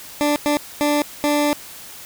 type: tone bursts at uneven times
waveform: 20% pulse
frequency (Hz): 293.7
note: D4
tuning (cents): 0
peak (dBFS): -11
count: 4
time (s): 0.21-0.36 / 0.46-0.57 / 0.81-1.02 / 1.24-1.53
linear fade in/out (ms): 0
effects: white hiss -38 dBFS RMS until 2.05 s